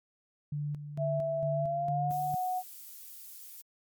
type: tone with tremolo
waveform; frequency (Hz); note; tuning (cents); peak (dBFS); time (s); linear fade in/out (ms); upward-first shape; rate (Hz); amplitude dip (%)
sine; 146.9; D3; +1; -31; 0.52-2.35; 5; square; 2.2; 60
type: tone with pitch glide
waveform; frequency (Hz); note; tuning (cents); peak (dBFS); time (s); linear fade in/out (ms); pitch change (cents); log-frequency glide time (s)
sine; 659.3 to 735.8; E5 to F#5; 0 to -10; -29; 0.97-2.63; 50; +190; 1.51-2.21
type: noise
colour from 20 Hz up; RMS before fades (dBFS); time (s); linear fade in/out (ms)
violet; -47; 2.1-3.62; 10
effects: MP3 96 kbps